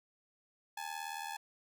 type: ring-modulated tone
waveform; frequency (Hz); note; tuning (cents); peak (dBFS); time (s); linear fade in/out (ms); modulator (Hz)
sawtooth; 851; G#5; +42; -33; 0.77-1.37; 5; 39.4
effects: none